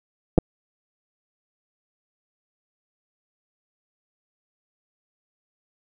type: clicks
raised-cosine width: 2 ms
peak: -3 dBFS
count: 2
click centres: 0.379 / 0.385 s
effects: none